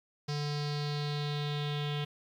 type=tone with low-pass filter sweep; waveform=square; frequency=146.83 Hz; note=D3; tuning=in tune; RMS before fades=-34 dBFS; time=0.28-2.05 s; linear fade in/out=10 ms; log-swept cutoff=5000 to 3300 Hz; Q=5.1; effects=10-bit